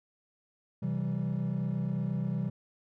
triangle chord, C major, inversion none, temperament equal with one note detuned, 130.81 / 164.81 / 193.3 Hz, C3 / E3 / G3, 0 / 0 / -24 cents, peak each -31 dBFS, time 0.82-2.5 s, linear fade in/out 10 ms, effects tanh soft clip ceiling -21 dBFS

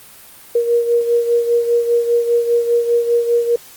sine beating tone pair, 471.5 / 476.5 Hz, A#4 / A#4, +20 / +38 cents, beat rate 5 Hz, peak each -13 / -20 dBFS, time 0.55-3.56 s, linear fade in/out 5 ms, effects white hiss -41 dBFS RMS until 3.76 s + Opus 32 kbps

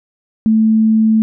sine tone, 220 Hz, A3, in tune, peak -8 dBFS, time 0.46-1.22 s, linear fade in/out 0 ms, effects none

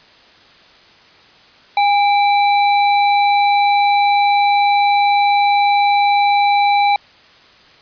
sine tone with sample-and-hold, 814 Hz, G#5, 35 cents flat, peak -10 dBFS, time 1.77-6.96 s, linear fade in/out 2 ms, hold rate 3150 Hz, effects white hiss -46 dBFS RMS until 7.81 s + resampled to 11025 Hz

